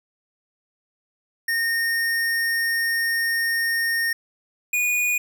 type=tone pair in turn; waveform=square; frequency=1840 / 2456 Hz; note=A#6 / D#7; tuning=-23 / -23 cents; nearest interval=perfect fourth; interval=500 cents; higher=second; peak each=-21 / -20 dBFS; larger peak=second; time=1.48-4.13 / 4.73-5.18 s; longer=first; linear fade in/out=5 ms; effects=none